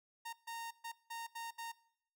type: tone bursts at uneven times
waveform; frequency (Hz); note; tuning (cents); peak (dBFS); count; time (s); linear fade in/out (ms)
sawtooth; 923; A#5; -17; -39; 6; 0.25-0.33 / 0.47-0.71 / 0.84-0.92 / 1.1-1.27 / 1.35-1.51 / 1.58-1.72; 10
effects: noise-tail reverb RT60 0.7 s tail -21 dB re dry